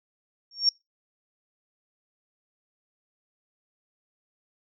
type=tone with exponential growth; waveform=sine; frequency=5520 Hz; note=F8; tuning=21 cents flat; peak=-14 dBFS; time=0.51-0.69 s; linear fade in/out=2 ms; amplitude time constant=37 ms; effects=noise-tail reverb RT60 0.2 s tail -25 dB re dry

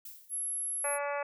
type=noise with exponential decay; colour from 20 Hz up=violet; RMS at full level=-43 dBFS; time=0.05-0.56 s; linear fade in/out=5 ms; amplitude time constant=110 ms
type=tone; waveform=sine; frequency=11175 Hz; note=F9; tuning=in tune; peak=-32 dBFS; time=0.29-0.99 s; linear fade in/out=50 ms
type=harmonic tone; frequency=286.3 Hz; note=D4; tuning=44 cents flat; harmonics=2 / 3 / 4 / 5 / 6 / 7 / 8 / 9; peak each=-34 / -38 / -40 / -42 / -44 / -45 / -46 / -47 dBFS; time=0.84-1.23 s; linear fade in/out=5 ms
effects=none

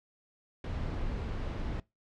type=noise; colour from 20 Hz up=brown; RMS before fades=-35 dBFS; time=0.64-1.8 s; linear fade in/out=2 ms; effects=noise-tail reverb RT60 0.2 s tail -21 dB re dry + low-pass 4000 Hz 12 dB/octave

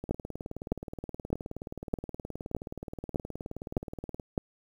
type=two click trains; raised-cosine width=2 ms; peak=-24 / -14 dBFS; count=80 / 8; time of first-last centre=0.04-4.198 / 0.11-4.378 s; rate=19 / 1.64 Hz; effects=9-bit

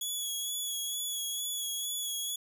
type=tone with vibrato; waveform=15% pulse; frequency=3371 Hz; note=G#7; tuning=25 cents sharp; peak=-26 dBFS; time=0.01-2.36 s; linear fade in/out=5 ms; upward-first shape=sine; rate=2.2 Hz; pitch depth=25 cents each way; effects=none

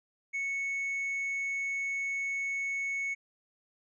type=tone; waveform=triangle; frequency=2210 Hz; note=C#7; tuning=6 cents flat; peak=-29 dBFS; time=0.33-3.15 s; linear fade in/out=20 ms; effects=resampled to 16000 Hz

